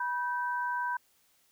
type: tone pair together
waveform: sine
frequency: 976.4 / 1550 Hz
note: B5 / G6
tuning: -20 / -20 cents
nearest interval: minor sixth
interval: 800 cents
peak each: -31 / -34 dBFS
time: 0-0.97 s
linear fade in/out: 5 ms
effects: white hiss -68 dBFS RMS until 1.51 s